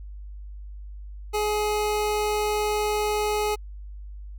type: tone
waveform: 25% pulse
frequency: 421 Hz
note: G#4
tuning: 24 cents sharp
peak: -19 dBFS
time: 1.33-3.56 s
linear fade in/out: 20 ms
effects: added 50 Hz sine -36 dBFS peak until 4.38 s